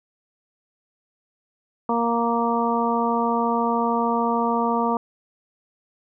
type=harmonic tone; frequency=233.6 Hz; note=A#3; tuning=4 cents sharp; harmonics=1 / 2 / 3 / 4 / 5; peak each=-24 / -26 / -27 / -24 / -27 dBFS; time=1.89-4.97 s; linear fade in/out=2 ms; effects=none